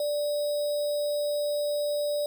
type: tone with sample-and-hold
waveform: sine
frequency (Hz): 587.3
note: D5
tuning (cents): 0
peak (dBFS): -25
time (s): 0-2.26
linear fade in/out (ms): 2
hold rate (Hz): 4410
effects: none